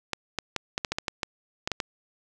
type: clicks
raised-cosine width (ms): 0.2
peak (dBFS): -10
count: 12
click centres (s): 0.133 / 0.387 / 0.563 / 0.779 / 0.848 / 0.92 / 0.985 / 1.082 / 1.232 / 1.675 / 1.717 / 1.802
effects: none

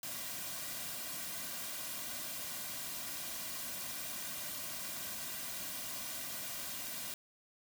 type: noise with comb filter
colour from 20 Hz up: white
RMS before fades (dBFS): -42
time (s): 0.03-7.14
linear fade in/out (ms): 2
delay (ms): 2.3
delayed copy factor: -0.65
effects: none

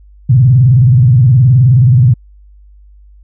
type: tone with vibrato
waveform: sine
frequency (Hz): 124.9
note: B2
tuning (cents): +20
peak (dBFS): -3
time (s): 0.29-2.14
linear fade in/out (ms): 10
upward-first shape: square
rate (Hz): 19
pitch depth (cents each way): 170
effects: added 50 Hz sine -37 dBFS peak until 3.23 s

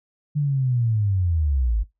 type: linear sweep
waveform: sine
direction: down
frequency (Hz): 150 to 49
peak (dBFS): -18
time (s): 0.35-1.84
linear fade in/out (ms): 20
effects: noise-tail reverb RT60 0.2 s tail -21 dB re dry

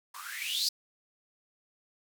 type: noise with band-pass filter sweep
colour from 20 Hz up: violet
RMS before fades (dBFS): -34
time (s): 0.14-0.69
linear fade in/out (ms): 5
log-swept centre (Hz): 1000 to 5000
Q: 9.5
effects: none

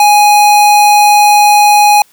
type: tone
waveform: square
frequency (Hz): 830.6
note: G#5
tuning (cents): 0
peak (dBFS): -4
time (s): 0-2.02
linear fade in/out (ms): 2
effects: white hiss -48 dBFS RMS until 2.12 s

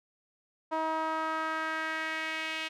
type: tone with band-pass filter sweep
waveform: sawtooth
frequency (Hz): 318.1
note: D#4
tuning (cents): +38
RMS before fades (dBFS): -33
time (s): 0.71-2.69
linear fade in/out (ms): 20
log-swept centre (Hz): 890 to 2700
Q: 2.4
effects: none

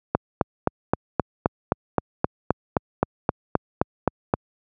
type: click train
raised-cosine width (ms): 1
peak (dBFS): -3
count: 17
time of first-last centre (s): 0.15-4.338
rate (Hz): 3.82
effects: high-pass 80 Hz 12 dB/octave

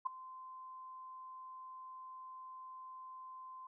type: tone with ADSR envelope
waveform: sine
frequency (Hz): 1036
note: C6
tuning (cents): -17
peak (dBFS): -30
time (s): 0.05-3.67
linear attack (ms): 15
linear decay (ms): 8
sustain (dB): -18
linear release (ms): 4
effects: none

